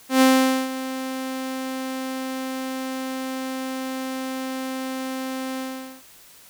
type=tone with ADSR envelope; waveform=sawtooth; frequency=261.9 Hz; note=C4; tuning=2 cents sharp; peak=-8 dBFS; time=0.09-6.03 s; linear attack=120 ms; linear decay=470 ms; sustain=-15 dB; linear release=440 ms; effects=white hiss -49 dBFS RMS until 6.49 s